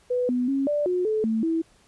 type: tone with pitch steps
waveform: sine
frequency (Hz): 495.8 / 248.1 / 273.2 / 588 / 361.1 / 433.5 / 222.3 / 326.8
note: B4 / B3 / C#4 / D5 / F#4 / A4 / A3 / E4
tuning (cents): +7 / +8 / -25 / +2 / -42 / -26 / +18 / -15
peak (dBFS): -21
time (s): 0.1-1.62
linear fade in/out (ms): 10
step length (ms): 190
effects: pink hiss -59 dBFS RMS until 1.87 s + resampled to 24000 Hz